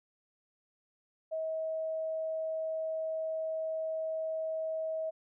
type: tone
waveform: sine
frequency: 639 Hz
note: D#5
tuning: 46 cents sharp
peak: -32 dBFS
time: 1.31-5.11 s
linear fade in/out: 20 ms
effects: none